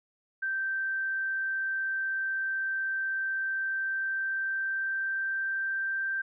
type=tone with pitch glide; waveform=sine; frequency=1561 to 1570 Hz; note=G6 to G6; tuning=-8 to +2 cents; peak=-28 dBFS; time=0.42-6.22 s; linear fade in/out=10 ms; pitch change=+10 cents; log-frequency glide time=3.42-6.09 s; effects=none